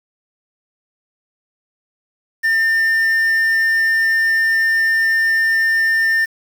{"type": "tone with quantisation", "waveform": "triangle", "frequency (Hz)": 1802, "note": "A6", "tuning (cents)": 41, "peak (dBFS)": -11, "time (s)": [2.43, 6.26], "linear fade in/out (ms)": 20, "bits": 6, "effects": []}